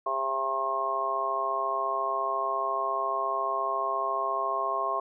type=harmonic tone; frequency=134.3 Hz; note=C3; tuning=46 cents sharp; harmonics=3 / 4 / 5 / 6 / 7 / 8; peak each=-37 / -40 / -32 / -40 / -39 / -28 dBFS; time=0.06-5 s; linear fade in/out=5 ms; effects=none